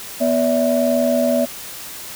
sine tone cluster, 245.7 / 572 / 653 Hz, B3 / D5 / E5, -9 / -46 / -17 cents, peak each -18 dBFS, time 0.2-1.46 s, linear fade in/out 20 ms, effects tanh soft clip ceiling -6 dBFS + white hiss -33 dBFS RMS until 2.15 s

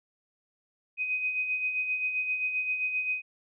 sine tone with tremolo, 2508 Hz, D#7, 13 cents sharp, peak -25 dBFS, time 0.97-3.22 s, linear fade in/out 50 ms, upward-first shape sine, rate 7.6 Hz, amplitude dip 50%, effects none

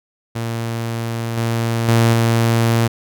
sawtooth tone with level steps, 115.4 Hz, A#2, 17 cents flat, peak -17 / -13 / -7 / -9 dBFS, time 0.35-2.88 s, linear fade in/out 10 ms, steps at 1.37 / 1.88 / 2.13 s, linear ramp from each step 5 ms, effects none

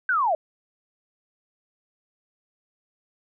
sine linear sweep, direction down, 1568 to 587.3 Hz, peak -19 dBFS, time 0.09-0.35 s, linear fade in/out 2 ms, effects none

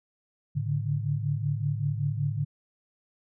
sine tone cluster, 107.2 / 142.2 / 147.5 Hz, A2 / C#3 / D3, -45 / +45 / +8 cents, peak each -30 dBFS, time 0.55-2.45 s, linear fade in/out 20 ms, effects none

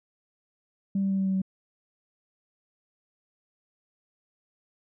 sine tone with pitch steps, 196 / 194.76 / 193.53 / 192.3 / 191.08 / 189.87 Hz, G3 / G3 / G3 / G3 / G3 / F#3, 0 / -11 / -22 / -33 / -44 / +45 cents, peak -22 dBFS, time 0.95-1.418 s, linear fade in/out 5 ms, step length 78 ms, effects tanh soft clip ceiling -19 dBFS

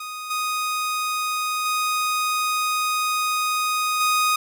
sawtooth tone with level steps, 1244.5 Hz, D#6, in tune, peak -27 / -19 / -17 / -14 dBFS, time 0-4.36 s, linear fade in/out 5 ms, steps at 0.3 / 1.65 / 4 s, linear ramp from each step 10 ms, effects none

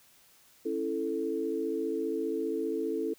sine chord, A major, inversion first, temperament just, 275 / 330 / 440 Hz, C#4 / E4 / A4, -14 / +2 / 0 cents, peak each -36 / -33 / -32 dBFS, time 0.65-3.14 s, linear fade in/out 10 ms, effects white hiss -61 dBFS RMS until 3.18 s

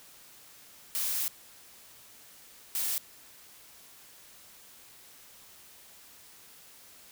blue noise bursts at uneven times, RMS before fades -31 dBFS, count 2, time 0.95-1.28 / 2.75-2.98 s, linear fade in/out 0 ms, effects white hiss -54 dBFS RMS until 7.11 s

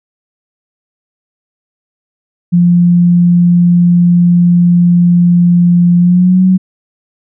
sine tone with pitch glide, 174.61 to 186.06 Hz, F3 to F#3, 0 to +10 cents, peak -4 dBFS, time 2.52-6.58 s, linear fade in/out 20 ms, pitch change +110 cents, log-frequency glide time 5.98-6.44 s, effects none

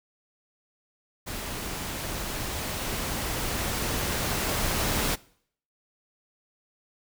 pink noise with level ramp, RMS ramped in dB -35 to -26 dBFS, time 1.26-5.16 s, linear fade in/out 20 ms, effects noise-tail reverb RT60 0.6 s tail -22 dB re dry

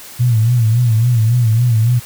sine tone with vibrato, 116.54 Hz, A#2, in tune, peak -9 dBFS, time 0.19-2 s, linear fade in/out 20 ms, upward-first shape sine, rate 3.6 Hz, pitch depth 110 cents each way, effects white hiss -35 dBFS RMS until 2.05 s

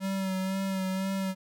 square tone with vibrato, 191 Hz, G3, 45 cents flat, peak -29 dBFS, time 0-1.35 s, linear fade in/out 50 ms, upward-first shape sine, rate 2 Hz, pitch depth 27 cents each way, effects none

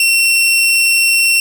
sawtooth tone, 2718 Hz, F7, 48 cents flat, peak -6 dBFS, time 0-1.4 s, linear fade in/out 2 ms, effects 8-bit

